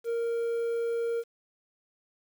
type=tone with quantisation; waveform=triangle; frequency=465.1 Hz; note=A#4; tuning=4 cents flat; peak=-25 dBFS; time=0.04-1.24 s; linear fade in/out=50 ms; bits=9; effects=none